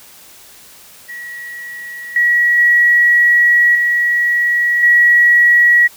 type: tone with level steps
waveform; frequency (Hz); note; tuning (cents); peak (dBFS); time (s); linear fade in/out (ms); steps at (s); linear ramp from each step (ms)
sine; 1920; B6; -49; -26 / -9 / -7 / -11 / -6; 1.08-5.88; 20; 2.16 / 2.58 / 3.75 / 4.83; 2
effects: white hiss -41 dBFS RMS until 5.96 s